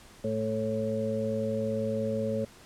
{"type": "harmonic tone", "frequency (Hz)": 110, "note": "A2", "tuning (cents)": 0, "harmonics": [1, 2, 4, 5], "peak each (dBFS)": [-36, -32, -34, -31], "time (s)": [0.24, 2.45], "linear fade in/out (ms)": 5, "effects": ["pink hiss -53 dBFS RMS until 2.65 s", "low-pass 11000 Hz 12 dB/octave"]}